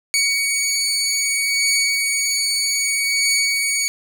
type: beating tone pair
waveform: 15% pulse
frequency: 2246 / 2246.63 Hz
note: C#7 / C#7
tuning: +22 / +23 cents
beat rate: 0.63 Hz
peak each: -11 / -19 dBFS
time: 0.14-3.88 s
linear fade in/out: 0 ms
effects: none